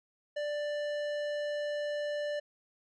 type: tone with tanh clipping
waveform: sine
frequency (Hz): 589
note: D5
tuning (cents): +5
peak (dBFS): -34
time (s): 0.36-2.4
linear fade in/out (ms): 10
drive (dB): 15
effects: none